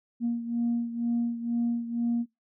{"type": "beating tone pair", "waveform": "sine", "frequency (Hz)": [235.1, 237.2], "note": ["A#3", "A#3"], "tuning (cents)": [15, 30], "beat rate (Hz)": 2.1, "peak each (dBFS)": [-26, -31], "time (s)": [0.2, 2.26], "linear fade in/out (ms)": 50, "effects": ["noise-tail reverb RT60 0.2 s tail -24 dB re dry", "tanh soft clip ceiling -20 dBFS"]}